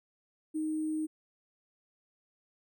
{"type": "tone with sample-and-hold", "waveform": "sine", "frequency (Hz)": 311.1, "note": "D#4", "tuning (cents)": 0, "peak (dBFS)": -30, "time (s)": [0.54, 1.07], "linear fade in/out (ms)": 20, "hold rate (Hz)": 8820, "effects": []}